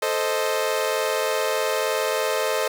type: chord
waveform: sawtooth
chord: A diminished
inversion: none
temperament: equal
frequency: 440 / 523.3 / 622.3 Hz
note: A4 / C5 / Eb5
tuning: 0 / 0 / 0 cents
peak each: -22 dBFS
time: 0.02-2.68 s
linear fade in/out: 5 ms
effects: none